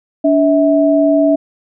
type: tone pair together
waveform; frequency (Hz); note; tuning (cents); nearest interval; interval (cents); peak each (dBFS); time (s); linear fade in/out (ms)
sine; 288.6 / 647.9; D4 / E5; -30 / -30; octave + major second; 1400; -11; 0.24-1.36; 10
effects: none